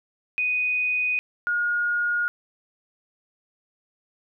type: tone pair in turn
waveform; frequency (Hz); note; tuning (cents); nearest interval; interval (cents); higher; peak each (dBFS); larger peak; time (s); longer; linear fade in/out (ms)
sine; 2489 / 1432.5; D#7 / F6; 0 / +44; minor seventh; 956; first; -21 / -21; neither; 0.38-1.19 / 1.47-2.28; neither; 0
effects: none